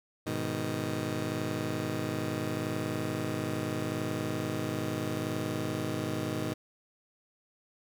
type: chord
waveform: 15% pulse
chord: G# minor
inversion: none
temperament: just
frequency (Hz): 103.83 / 124.59 / 155.74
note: G#2 / B2 / D#3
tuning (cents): 0 / +16 / +2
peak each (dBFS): -30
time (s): 0.26-6.54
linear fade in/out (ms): 10
effects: none